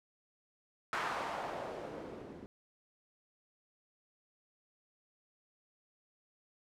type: noise with low-pass filter sweep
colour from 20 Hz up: blue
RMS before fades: -41 dBFS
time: 0.93-2.46 s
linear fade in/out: 0 ms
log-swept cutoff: 1300 to 280 Hz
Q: 1.6
effects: none